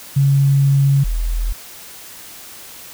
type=tone pair in turn; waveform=sine; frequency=138.59 / 41.2 Hz; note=C#3 / E1; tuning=0 / 0 cents; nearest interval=octave + major sixth; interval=2100 cents; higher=first; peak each=-10 / -16 dBFS; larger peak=first; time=0.16-1.04 / 1.04-1.53 s; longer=first; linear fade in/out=10 ms; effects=white hiss -37 dBFS RMS until 2.93 s